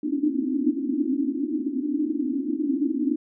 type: band-pass noise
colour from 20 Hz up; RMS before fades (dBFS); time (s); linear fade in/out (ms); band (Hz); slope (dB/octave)
white; -25; 0.03-3.16; 5; 250 to 320; 96
effects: none